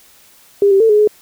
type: tone with pitch steps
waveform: sine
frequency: 402.3 / 390 / 448.3 / 419.3 / 422.3 Hz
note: G4 / G4 / A4 / G#4 / G#4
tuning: +45 / -9 / +32 / +17 / +29 cents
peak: -7 dBFS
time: 0.62-1.075 s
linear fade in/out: 2 ms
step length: 91 ms
effects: white hiss -47 dBFS RMS until 1.21 s